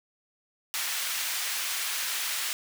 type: high-pass noise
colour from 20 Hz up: pink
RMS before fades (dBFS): -31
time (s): 0.74-2.53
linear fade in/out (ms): 0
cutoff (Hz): 1800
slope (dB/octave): 12
effects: none